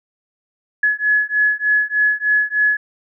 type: beating tone pair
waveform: sine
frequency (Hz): 1696 / 1699.3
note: G#6 / G#6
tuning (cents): +36 / +39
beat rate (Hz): 3.3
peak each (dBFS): -17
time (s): 0.83-2.77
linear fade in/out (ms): 5
effects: none